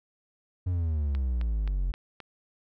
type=exponential sweep; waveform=triangle; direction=down; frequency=92.5 to 43 Hz; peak=-23 dBFS; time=0.66-1.92 s; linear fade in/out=10 ms
type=click train; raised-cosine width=0.3 ms; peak=-26 dBFS; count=5; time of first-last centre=1.15-2.203 s; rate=3.8 Hz
effects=none